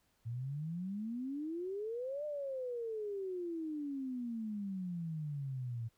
sine exponential two-way sweep, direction up then down, 112.1 to 605 to 112.1 Hz, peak -37 dBFS, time 0.25-5.89 s, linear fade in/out 20 ms, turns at 2.25 s, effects pink hiss -75 dBFS RMS until 5.97 s

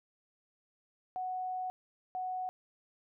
sine tone bursts at uneven times, 740 Hz, F#5, in tune, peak -34 dBFS, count 2, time 1.16-1.7 / 2.15-2.49 s, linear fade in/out 0 ms, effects none

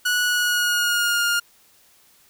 sawtooth tone with pitch glide, 1467 to 1414.6 Hz, F#6 to F6, -15 to +22 cents, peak -15 dBFS, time 0.05-1.4 s, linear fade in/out 10 ms, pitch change -63 cents, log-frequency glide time 0.24-1.23 s, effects white hiss -56 dBFS RMS until 2.29 s

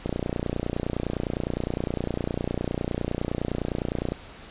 click train, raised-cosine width 2 ms, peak -13 dBFS, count 122, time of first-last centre 0.06-4.12 s, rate 29.8 Hz, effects pink hiss -45 dBFS RMS until 4.5 s + resampled to 8000 Hz

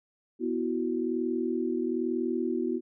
sine chord, B suspended fourth, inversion none, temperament just, 246.9 / 329.3 / 370.4 Hz, B3 / E4 / F#4, 0 / -2 / +2 cents, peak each -31 dBFS, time 0.39-2.81 s, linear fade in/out 50 ms, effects none

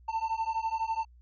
triangle beating tone pair, 890 / 902 Hz, A5 / A5, +20 / +43 cents, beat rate 12 Hz, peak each -30 dBFS, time 0.08-1.05 s, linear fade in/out 10 ms, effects added 60 Hz sine -53 dBFS peak until 1.21 s + resampled to 16000 Hz

